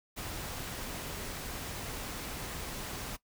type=noise; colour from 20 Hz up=pink; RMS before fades=-40 dBFS; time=0.16-3.17 s; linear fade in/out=20 ms; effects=noise-tail reverb RT60 0.1 s tail -18 dB re dry